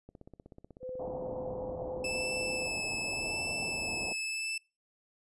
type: click train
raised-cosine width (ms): 2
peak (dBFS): -36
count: 35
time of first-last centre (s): 0.09-2.189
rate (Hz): 16.2
type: tone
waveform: sine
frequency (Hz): 510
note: C5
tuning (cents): -44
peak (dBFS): -37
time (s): 0.8-2.7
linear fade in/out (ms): 50
type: low-pass noise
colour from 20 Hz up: white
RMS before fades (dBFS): -42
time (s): 0.99-4.13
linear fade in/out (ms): 5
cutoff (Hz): 860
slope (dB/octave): 48
type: tone with vibrato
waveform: sawtooth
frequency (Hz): 2626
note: E7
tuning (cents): -7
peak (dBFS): -30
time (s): 2.04-4.58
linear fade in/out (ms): 5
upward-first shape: sine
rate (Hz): 0.86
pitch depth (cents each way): 12
effects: noise-tail reverb RT60 0.3 s tail -25 dB re dry + resampled to 24000 Hz